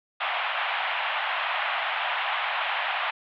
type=band-pass noise; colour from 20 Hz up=pink; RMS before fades=-28 dBFS; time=0.2-3.11 s; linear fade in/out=10 ms; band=680 to 3300 Hz; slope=48 dB/octave; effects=none

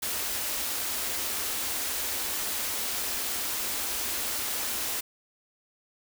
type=band-stop noise; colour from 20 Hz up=white; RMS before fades=-31 dBFS; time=0.02-5.01 s; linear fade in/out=10 ms; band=110 to 200 Hz; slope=96 dB/octave; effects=none

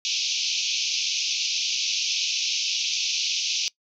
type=band-pass noise; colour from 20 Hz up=white; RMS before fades=-26 dBFS; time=0.05-3.68 s; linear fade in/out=0 ms; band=2400 to 6300 Hz; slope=96 dB/octave; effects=noise-tail reverb RT60 0.1 s tail -22 dB re dry

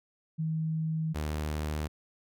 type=tone pair in turn; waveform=sine / sawtooth; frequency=159.1 / 76.09 Hz; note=D#3 / D#2; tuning=+39 / -38 cents; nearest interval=octave + minor second; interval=1277 cents; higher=first; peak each=-28 / -27 dBFS; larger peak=second; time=0.38-1.14 / 1.14-1.88 s; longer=first; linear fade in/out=20 ms; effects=none

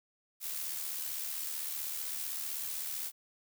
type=noise with amplitude modulation; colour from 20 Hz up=blue; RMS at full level=-36 dBFS; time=0.4-3.12 s; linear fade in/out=50 ms; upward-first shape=sine; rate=75.7 Hz; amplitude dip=45%; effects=none

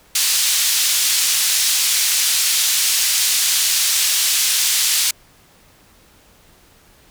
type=band-pass noise; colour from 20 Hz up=pink; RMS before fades=-17 dBFS; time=0.15-5.11 s; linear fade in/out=5 ms; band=3800 to 12000 Hz; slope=12 dB/octave; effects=pink hiss -51 dBFS RMS until 7.1 s

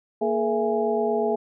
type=tone cluster; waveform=sine; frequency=232.8 / 424.8 / 473.3 / 669 / 829 Hz; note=A#3 / G#4 / A#4 / E5 / G#5; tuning=-2 / +39 / +26 / +25 / -3 cents; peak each=-29 / -23 / -32 / -27 / -30 dBFS; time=0.21-1.36 s; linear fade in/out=10 ms; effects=none

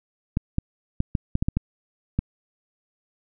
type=clicks; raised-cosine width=5 ms; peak=-9 dBFS; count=9; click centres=0.371 / 0.584 / 1.004 / 1.152 / 1.354 / 1.425 / 1.485 / 1.57 / 2.19 s; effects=none

